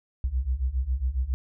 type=beating tone pair; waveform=sine; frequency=60.2 / 67.5 Hz; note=B1 / C#2; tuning=-44 / -45 cents; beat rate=7.3 Hz; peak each=-28 / -26 dBFS; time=0.24-1.34 s; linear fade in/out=0 ms; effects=none